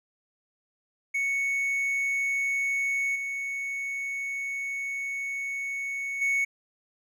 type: tone with level steps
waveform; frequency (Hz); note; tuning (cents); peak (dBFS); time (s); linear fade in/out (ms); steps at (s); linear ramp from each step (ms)
triangle; 2217; C#7; 0; -23 / -28 / -21; 1.14-6.45; 10; 3.15 / 6.21; 10
effects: none